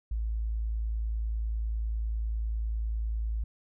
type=tone; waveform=sine; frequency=55 Hz; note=A1; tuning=in tune; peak=-28 dBFS; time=0.11-3.44 s; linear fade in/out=5 ms; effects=none